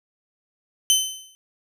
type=tone with exponential decay; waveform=20% pulse; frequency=3060 Hz; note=G7; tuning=42 cents flat; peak=-7 dBFS; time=0.9-1.35 s; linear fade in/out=0 ms; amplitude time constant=96 ms; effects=none